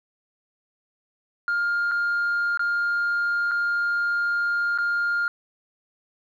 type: tone with dropouts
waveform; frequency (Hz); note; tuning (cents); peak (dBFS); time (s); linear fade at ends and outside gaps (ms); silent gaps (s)
sine; 1407; F6; +12; -19; 1.48-5.28; 1; 1.913-1.917 / 2.574-2.594 / 3.512-3.516 / 4.777-4.785
effects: tanh soft clip ceiling -19 dBFS + 10-bit